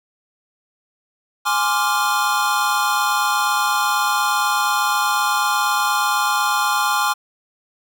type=chord; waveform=square; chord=D half-diminished seventh; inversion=second; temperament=equal; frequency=830.6 / 1046.5 / 1174.7 / 1396.9 Hz; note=Ab5 / C6 / D6 / F6; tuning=0 / 0 / 0 / 0 cents; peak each=-23 dBFS; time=1.45-7.14 s; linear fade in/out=20 ms; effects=none